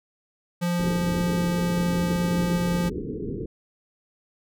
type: tone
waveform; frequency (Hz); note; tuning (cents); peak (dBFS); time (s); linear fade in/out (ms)
square; 174.61; F3; 0; -23; 0.61-2.9; 20
type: low-pass noise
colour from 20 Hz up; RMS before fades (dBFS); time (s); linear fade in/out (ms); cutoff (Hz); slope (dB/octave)
white; -31; 0.79-3.46; 5; 460; 96
effects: none